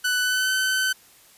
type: tone with pitch glide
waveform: sawtooth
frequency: 1493 to 1523.5 Hz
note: F#6 to G6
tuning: +15 to -50 cents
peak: -17 dBFS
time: 0.04-0.93 s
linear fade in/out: 10 ms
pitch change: +35 cents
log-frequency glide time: 0.21-0.51 s
effects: white hiss -53 dBFS RMS until 1.37 s + resampled to 32000 Hz